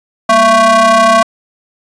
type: ring-modulated tone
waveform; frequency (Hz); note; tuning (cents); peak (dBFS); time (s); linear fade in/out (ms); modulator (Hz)
square; 218.9; A3; -9; -3; 0.29-1.23; 5; 892
effects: resampled to 22050 Hz + 7-bit